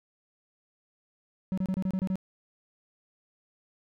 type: tone bursts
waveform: triangle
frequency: 188.1 Hz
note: F#3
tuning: 29 cents sharp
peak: -24 dBFS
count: 8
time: 1.52-2.156 s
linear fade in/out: 0 ms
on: 55 ms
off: 28 ms
effects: none